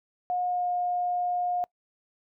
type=tone with pitch glide; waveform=sine; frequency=720 to 713.8 Hz; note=F#5 to F5; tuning=-47 to +38 cents; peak=-25 dBFS; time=0.3-1.64 s; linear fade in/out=0 ms; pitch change=-15 cents; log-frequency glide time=0.44-0.68 s; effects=noise-tail reverb RT60 0.1 s tail -25 dB re dry